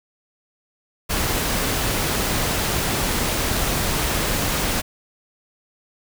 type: noise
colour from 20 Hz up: pink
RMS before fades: -22 dBFS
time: 1.09-4.82 s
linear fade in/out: 20 ms
effects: none